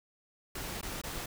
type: noise with dropouts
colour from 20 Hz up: pink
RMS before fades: -39 dBFS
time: 0.55-1.26 s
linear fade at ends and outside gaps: 5 ms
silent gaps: 0.813-0.828 / 1.016-1.036 s
effects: none